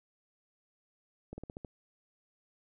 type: slowing click train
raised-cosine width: 2 ms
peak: -29 dBFS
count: 6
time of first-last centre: 1.33-1.648 s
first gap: 50 ms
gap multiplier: 1.12
effects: none